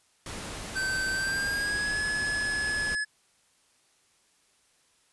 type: noise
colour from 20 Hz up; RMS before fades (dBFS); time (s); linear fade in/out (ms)
pink; -38; 0.26-2.95; 2
type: tone with pitch glide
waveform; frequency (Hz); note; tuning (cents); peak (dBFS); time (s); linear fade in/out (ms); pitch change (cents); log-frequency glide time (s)
square; 1545 to 1704.4; G6 to G#6; -26 to +44; -28; 0.75-3.05; 20; +170; 1.12-1.99
effects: white hiss -66 dBFS RMS until 5.12 s + resampled to 24000 Hz